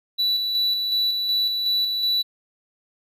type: tone with tremolo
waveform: triangle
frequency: 3951 Hz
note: B7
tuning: in tune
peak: -17 dBFS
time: 0.18-2.23 s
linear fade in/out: 20 ms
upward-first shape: square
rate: 2.7 Hz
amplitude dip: 35%
effects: none